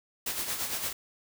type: noise with tremolo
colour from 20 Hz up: white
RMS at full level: -31 dBFS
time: 0.26-0.93 s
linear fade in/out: 5 ms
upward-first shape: sine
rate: 8.8 Hz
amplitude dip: 55%
effects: none